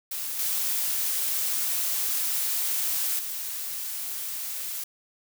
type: noise with level steps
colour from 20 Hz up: blue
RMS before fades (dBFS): -32 / -27 / -33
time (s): 0.11-4.84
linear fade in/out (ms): 5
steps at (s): 0.39 / 3.19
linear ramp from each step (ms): 2
effects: none